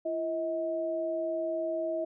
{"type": "tone pair together", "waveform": "sine", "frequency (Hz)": [338.1, 638.2], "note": ["E4", "D#5"], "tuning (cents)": [44, 44], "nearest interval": "major seventh", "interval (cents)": 1100, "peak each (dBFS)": [-35, -30], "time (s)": [0.05, 2.05], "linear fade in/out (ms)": 10, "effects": []}